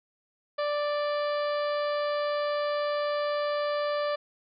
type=harmonic tone with a mistuned harmonic; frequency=587.3 Hz; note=D5; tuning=in tune; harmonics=1 / 2 / 3 / 4 / 5 / 6 / 7 / 8; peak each=-27 / -33 / -39 / -45 / -46 / -46 / -47 / -46 dBFS; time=0.58-4.16 s; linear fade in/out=10 ms; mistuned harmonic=6; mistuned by=-22 cents; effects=none